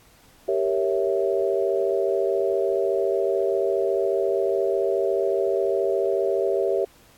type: chord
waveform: sine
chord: G diminished seventh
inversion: none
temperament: equal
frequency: 392 / 466.2 / 554.4 / 659.3 Hz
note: G4 / Bb4 / Db5 / Fb5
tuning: 0 / 0 / 0 / 0 cents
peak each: -23 / -27 / -26 / -27 dBFS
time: 0.48-6.85 s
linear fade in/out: 5 ms
effects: pink hiss -55 dBFS RMS until 7.17 s + AAC 64 kbps